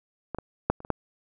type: clicks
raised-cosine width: 1 ms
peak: -18 / -19 / -6 / -30 / -28 / -9 dBFS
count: 6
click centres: 0.347 / 0.386 / 0.7 / 0.804 / 0.849 / 0.903 s
effects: none